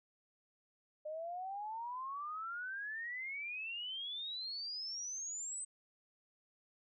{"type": "exponential sweep", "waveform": "sine", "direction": "up", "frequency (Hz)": [601, 8250], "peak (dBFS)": -40, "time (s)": [1.05, 5.65], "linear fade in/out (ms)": 10, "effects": []}